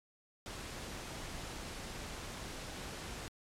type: noise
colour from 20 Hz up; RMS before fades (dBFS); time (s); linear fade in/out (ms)
pink; -44; 0.46-3.28; 0
effects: low-pass 9000 Hz 12 dB/octave + MP3 96 kbps